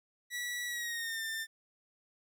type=tone with pitch glide; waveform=sawtooth; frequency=1944 to 1793 Hz; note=B6 to A6; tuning=-28 to +32 cents; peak=-32 dBFS; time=0.3-1.47 s; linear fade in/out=50 ms; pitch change=-140 cents; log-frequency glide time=0.66-1.23 s; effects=none